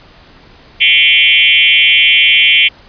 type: tone with frequency modulation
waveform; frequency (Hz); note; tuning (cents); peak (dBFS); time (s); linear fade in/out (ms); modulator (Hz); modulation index
sine; 2719; F7; -47; -5; 0.8-2.69; 20; 148; 3.9
effects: pink hiss -41 dBFS RMS until 2.88 s + resampled to 11025 Hz